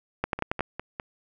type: two click trains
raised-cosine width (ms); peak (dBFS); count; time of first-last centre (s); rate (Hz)
0.5; -10 / -17; 5 / 4; 0.24-0.607 / 0.39-0.999; 10.9 / 4.93
effects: none